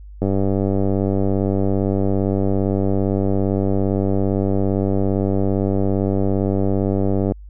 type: click train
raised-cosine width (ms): 2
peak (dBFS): -7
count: 694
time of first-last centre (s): 0.22-7.32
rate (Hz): 97.6
effects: added 50 Hz sine -35 dBFS peak until 7.49 s